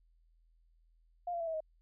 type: tone with pitch steps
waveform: sine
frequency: 704 / 684.4 / 665.3 / 646.7 / 628.6 Hz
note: F5 / F5 / E5 / E5 / D#5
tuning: +14 / -35 / +16 / -33 / +18 cents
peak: -34 dBFS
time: 1.27-1.605 s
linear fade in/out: 5 ms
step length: 67 ms
effects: added 41 Hz sine -65 dBFS peak until 1.81 s